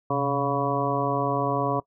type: harmonic tone with a mistuned harmonic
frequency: 140.8 Hz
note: C#3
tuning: 27 cents sharp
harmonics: 1 / 2 / 3 / 4 / 5 / 7 / 8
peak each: -30 / -30 / -30 / -30 / -30 / -30 / -30 dBFS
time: 0.1-1.8 s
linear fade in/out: 5 ms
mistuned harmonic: 1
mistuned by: -120 cents
effects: noise-tail reverb RT60 0.1 s tail -20 dB re dry